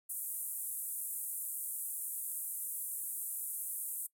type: band-pass noise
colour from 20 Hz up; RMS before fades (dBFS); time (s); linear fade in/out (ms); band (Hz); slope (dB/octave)
pink; -40; 0.09-4.07; 10; 8700 to 15000; 48
effects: noise-tail reverb RT60 0.1 s tail -21 dB re dry